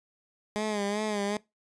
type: tone with vibrato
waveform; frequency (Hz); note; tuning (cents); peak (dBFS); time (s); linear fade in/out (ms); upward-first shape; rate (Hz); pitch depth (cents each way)
15% pulse; 208.1; G#3; +4; -22; 0.56-1.37; 0; sine; 2.6; 64
effects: noise-tail reverb RT60 0.2 s tail -21 dB re dry + resampled to 22050 Hz